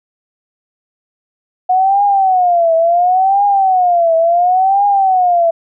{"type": "tone with vibrato", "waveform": "sine", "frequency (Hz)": 729, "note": "F#5", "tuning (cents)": -26, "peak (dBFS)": -8, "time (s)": [1.69, 5.51], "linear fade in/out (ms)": 10, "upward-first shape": "triangle", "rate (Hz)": 0.71, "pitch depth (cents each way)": 200, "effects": []}